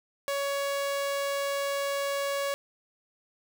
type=tone; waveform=sawtooth; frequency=560 Hz; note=C#5; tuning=18 cents sharp; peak=-24 dBFS; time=0.28-2.54 s; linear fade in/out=0 ms; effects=none